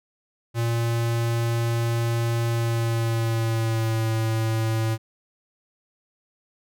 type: tone with pitch glide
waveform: square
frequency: 116.54 to 111.79 Hz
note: A#2 to A2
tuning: 0 to +28 cents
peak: -22 dBFS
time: 0.54-4.98 s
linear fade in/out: 50 ms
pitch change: -72 cents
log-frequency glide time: 2.49-4.1 s
effects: none